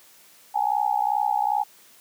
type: tone with amplitude modulation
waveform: sine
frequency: 830.6 Hz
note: G#5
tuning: in tune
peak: -16 dBFS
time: 0.54-1.64 s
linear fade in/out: 20 ms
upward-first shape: sine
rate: 62.5 Hz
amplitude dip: 95%
effects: white hiss -53 dBFS RMS until 2 s + high-pass 150 Hz 12 dB/octave